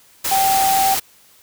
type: tone in noise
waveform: sine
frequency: 776 Hz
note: G5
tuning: 18 cents flat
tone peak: -14 dBFS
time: 0.31-0.95 s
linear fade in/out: 10 ms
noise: white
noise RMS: -21 dBFS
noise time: 0.24-1 s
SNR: +4 dB
effects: white hiss -51 dBFS RMS until 1.42 s